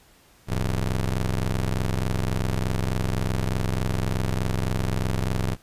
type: ring-modulated tone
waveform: 25% pulse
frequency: 64.6 Hz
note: C2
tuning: 21 cents flat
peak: -16 dBFS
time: 0.47-5.57 s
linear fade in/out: 50 ms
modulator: 44 Hz
effects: pink hiss -56 dBFS RMS until 5.62 s + resampled to 32000 Hz